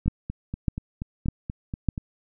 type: two click trains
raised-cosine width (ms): 5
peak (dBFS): -9 / -18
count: 4 / 9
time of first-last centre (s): 0.08-1.887 / 0.06-1.978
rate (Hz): 1.66 / 4.17
effects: none